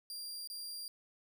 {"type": "tone with dropouts", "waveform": "sawtooth", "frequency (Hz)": 4767, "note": "D8", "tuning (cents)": 25, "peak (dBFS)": -39, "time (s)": [0.1, 0.88], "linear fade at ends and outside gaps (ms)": 1, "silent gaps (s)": [0.474, 0.5], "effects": []}